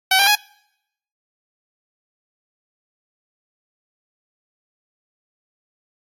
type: tone with pitch steps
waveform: 10% pulse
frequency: 760 / 795.5 / 832.6 Hz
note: F#5 / G5 / G#5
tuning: +46 / +25 / +4 cents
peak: -4 dBFS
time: 0.11-0.353 s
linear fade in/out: 5 ms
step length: 81 ms
effects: noise-tail reverb RT60 0.8 s tail -26 dB re dry + AAC 48 kbps